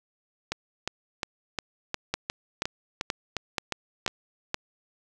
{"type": "two click trains", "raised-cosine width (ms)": 0.2, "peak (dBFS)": [-9, -11], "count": [6, 11], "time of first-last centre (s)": [[2.14, 4.544], [0.52, 4.079]], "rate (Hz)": [2.08, 2.81], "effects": []}